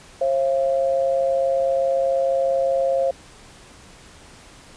sine tone pair together, 537.4 / 682 Hz, C5 / F5, +46 / -41 cents, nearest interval major third, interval 413 cents, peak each -18 / -24 dBFS, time 0.21-3.11 s, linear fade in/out 5 ms, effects pink hiss -46 dBFS RMS until 4.76 s + resampled to 22050 Hz

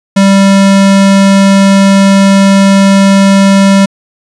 square tone, 195.9 Hz, G3, 1 cent flat, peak -3 dBFS, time 0.16-3.86 s, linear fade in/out 10 ms, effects resampled to 22050 Hz

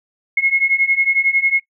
sine beating tone pair, 2162 / 2173 Hz, C#7 / C#7, -44 / -35 cents, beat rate 11 Hz, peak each -17 / -15 dBFS, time 0.37-1.6 s, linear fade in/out 5 ms, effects noise-tail reverb RT60 0.1 s tail -18 dB re dry

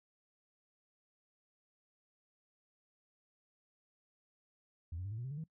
sine tone with pitch steps, 83.3 / 91.37 / 100.21 / 109.92 / 120.56 / 132.23 / 145.03 / 159.08 Hz, E2 / F#2 / G2 / A2 / B2 / C3 / D3 / D#3, +19 / -21 / +39 / -1 / -41 / +19 / -21 / +39 cents, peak -38 dBFS, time 4.92-5.44 s, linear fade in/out 5 ms, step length 65 ms, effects noise-tail reverb RT60 0.1 s tail -21 dB re dry + tanh soft clip ceiling -35 dBFS

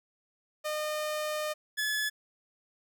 sawtooth tone pair in turn, 609 / 1712.6 Hz, D#5 / A6, -37 / -47 cents, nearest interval octave + tritone, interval 1790 cents, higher second, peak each -27 / -25 dBFS, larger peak second, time 0.64-1.54 / 1.77-2.1 s, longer first, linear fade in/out 20 ms, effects none

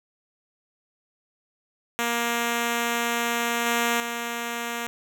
5% pulse tone with level steps, 235.4 Hz, A#3, 17 cents sharp, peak -12 / -10 / -17 dBFS, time 1.99-4.87 s, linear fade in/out 0 ms, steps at 3.66 / 4 s, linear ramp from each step 2 ms, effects none

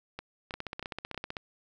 two click trains, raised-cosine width 0.3 ms, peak -20 / -22 dBFS, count 14 / 4, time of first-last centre 0.54-1.368 / 0.19-1.145 s, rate 15.7 / 3.14 Hz, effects none

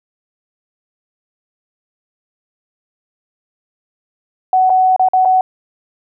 sine tone with dropouts, 747 Hz, F#5, 16 cents sharp, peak -8 dBFS, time 4.53-5.41 s, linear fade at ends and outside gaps 2 ms, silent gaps 4.696-4.701 / 4.963-4.995 / 5.086-5.134 / 5.25-5.255 s, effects none

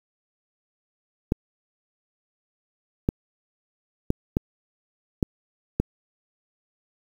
clicks, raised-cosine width 3 ms, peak -7 dBFS, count 6, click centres 1.321 / 3.089 / 4.104 / 4.369 / 5.228 / 5.8 s, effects 7-bit

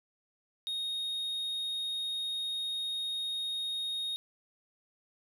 triangle tone, 3725 Hz, A#7, 2 cents flat, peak -31 dBFS, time 0.67-4.16 s, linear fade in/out 0 ms, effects none

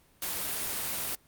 white noise, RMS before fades -33 dBFS, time 0.22-1.15 s, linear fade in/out 2 ms, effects pink hiss -63 dBFS RMS until 1.27 s + Opus 32 kbps

